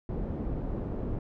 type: low-pass noise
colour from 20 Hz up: pink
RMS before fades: -33 dBFS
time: 0.09-1.19 s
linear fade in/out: 2 ms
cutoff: 440 Hz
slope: 12 dB/octave
effects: none